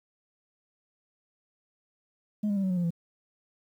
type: tone with pitch steps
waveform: sine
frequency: 210 / 202.5 / 195.26 / 188.28 / 181.55 / 175.06 / 168.81 Hz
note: G#3 / G#3 / G3 / F#3 / F#3 / F3 / E3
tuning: +19 / -43 / -7 / +30 / -33 / +4 / +41 cents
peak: -22 dBFS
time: 2.43-2.906 s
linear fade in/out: 10 ms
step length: 68 ms
effects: tanh soft clip ceiling -24 dBFS + 10-bit